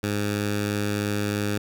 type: tone with notch filter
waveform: 10% pulse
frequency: 103.1 Hz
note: G#2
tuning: 12 cents flat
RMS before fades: -26 dBFS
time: 0.03-1.58 s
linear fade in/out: 5 ms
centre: 670 Hz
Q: 1.8
effects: none